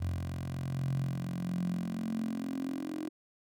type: tone with high-pass filter sweep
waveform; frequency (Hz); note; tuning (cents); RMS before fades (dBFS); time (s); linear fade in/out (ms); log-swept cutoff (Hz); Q
10% pulse; 44.25; F1; +23; -35; 0-3.09; 10; 91 to 320; 8.2
effects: none